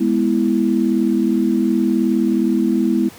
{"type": "chord", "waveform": "sine", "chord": "E major", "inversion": "first", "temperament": "equal", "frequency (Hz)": [207.7, 246.9, 329.6], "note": ["G#3", "B3", "E4"], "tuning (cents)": [0, 0, 0], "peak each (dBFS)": -18, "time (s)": [0, 3.09], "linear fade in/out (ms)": 10, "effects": ["pink hiss -41 dBFS RMS until 3.18 s", "high-pass 100 Hz 12 dB/octave"]}